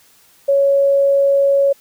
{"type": "tone", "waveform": "sine", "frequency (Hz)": 556, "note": "C#5", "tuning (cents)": 5, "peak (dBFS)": -10, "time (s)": [0.48, 1.73], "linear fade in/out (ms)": 10, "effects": ["white hiss -51 dBFS RMS until 1.8 s"]}